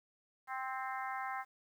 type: harmonic tone with a mistuned harmonic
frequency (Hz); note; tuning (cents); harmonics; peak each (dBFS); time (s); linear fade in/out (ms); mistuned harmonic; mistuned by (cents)
261.6; C4; 0; 3 / 4 / 5 / 6 / 7 / 8; -41 / -43 / -45 / -47 / -48 / -49; 0.47-1.45; 50; 6; +18
effects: 11-bit